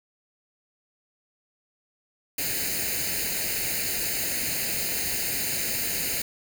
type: noise with comb filter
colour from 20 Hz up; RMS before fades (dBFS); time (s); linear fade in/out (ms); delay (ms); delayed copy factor
white; -28; 2.38-6.22; 5; 0.44; +0.8
effects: none